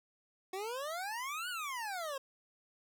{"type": "exponential two-way sweep", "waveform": "25% pulse", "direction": "up then down", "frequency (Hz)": [365.9, 1505, 526], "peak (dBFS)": -34, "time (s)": [0.53, 2.18], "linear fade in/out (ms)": 5, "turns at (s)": 1.49, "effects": []}